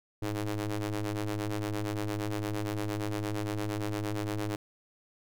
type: ring-modulated tone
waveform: sawtooth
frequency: 103.83 Hz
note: G#2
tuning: in tune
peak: -24 dBFS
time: 0.22-4.56 s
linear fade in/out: 5 ms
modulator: 212 Hz
effects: none